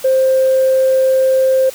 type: tone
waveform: sine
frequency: 525 Hz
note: C5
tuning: 6 cents sharp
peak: -8 dBFS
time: 0.04-1.7 s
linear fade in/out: 10 ms
effects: tanh soft clip ceiling -5 dBFS + white hiss -34 dBFS RMS until 1.74 s